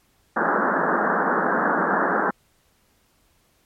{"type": "band-pass noise", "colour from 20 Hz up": "white", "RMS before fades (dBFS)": -21, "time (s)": [0.36, 2.31], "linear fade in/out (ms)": 10, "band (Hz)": [170, 1700], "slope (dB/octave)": 96, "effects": ["pink hiss -63 dBFS RMS until 3.65 s", "MP3 64 kbps"]}